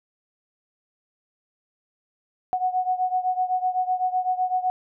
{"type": "beating tone pair", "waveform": "sine", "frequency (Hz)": [735, 742.9], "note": ["F#5", "F#5"], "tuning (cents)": [-12, 7], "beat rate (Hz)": 7.9, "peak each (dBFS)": [-23, -26], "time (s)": [2.53, 4.7], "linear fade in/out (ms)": 0, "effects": []}